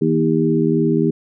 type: harmonic tone with a mistuned harmonic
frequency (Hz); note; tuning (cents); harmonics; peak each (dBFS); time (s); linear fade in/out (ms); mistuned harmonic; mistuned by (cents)
80.1; E2; -49; 2 / 3 / 4 / 5; -19 / -19 / -19 / -19; 0.01-1.11; 10; 3; -22
effects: none